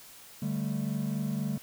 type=chord; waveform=triangle; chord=D suspended fourth; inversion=none; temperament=equal; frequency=146.83 / 196 / 220 Hz; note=D3 / G3 / A3; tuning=0 / 0 / 0 cents; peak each=-31 dBFS; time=0.42-1.58 s; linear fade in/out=5 ms; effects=tanh soft clip ceiling -20 dBFS + white hiss -51 dBFS RMS until 1.62 s